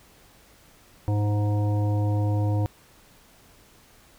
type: harmonic tone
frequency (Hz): 103.83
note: G#2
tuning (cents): 0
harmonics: 1 / 3 / 5 / 7 / 9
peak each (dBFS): -21 / -31 / -35 / -38 / -40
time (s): 1.08-2.66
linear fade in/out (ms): 0
effects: pink hiss -55 dBFS RMS until 4.18 s